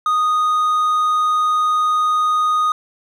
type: tone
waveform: triangle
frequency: 1240 Hz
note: D#6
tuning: 6 cents flat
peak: -12 dBFS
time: 0.06-2.72 s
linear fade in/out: 2 ms
effects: none